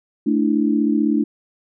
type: chord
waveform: sine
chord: A suspended fourth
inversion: none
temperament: equal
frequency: 220 / 293.7 / 329.6 Hz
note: A3 / D4 / E4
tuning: 0 / 0 / 0 cents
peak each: -19 / -18 / -22 dBFS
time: 0.26-1.24 s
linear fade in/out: 10 ms
effects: none